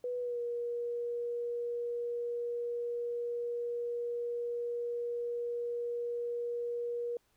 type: tone with pitch glide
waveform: sine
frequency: 492.4 to 476.7 Hz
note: B4 to A#4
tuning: -5 to +39 cents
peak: -33 dBFS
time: 0.04-7.17 s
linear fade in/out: 2 ms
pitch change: -56 cents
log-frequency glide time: 0.19-0.4 s
effects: pink hiss -73 dBFS RMS until 7.36 s